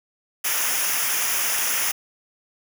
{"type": "noise with comb filter", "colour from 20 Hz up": "white", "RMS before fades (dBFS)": -23, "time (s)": [0.44, 1.92], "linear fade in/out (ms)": 10, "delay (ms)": 0.24, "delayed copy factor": -0.75, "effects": []}